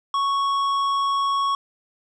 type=tone with tanh clipping; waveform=triangle; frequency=1108.7 Hz; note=C#6; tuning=in tune; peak=-21 dBFS; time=0.14-1.55 s; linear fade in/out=2 ms; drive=14 dB; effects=none